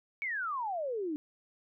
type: exponential sweep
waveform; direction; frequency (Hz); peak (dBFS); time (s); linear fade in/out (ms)
sine; down; 2294 to 288.4; -32; 0.22-1.16; 0
effects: none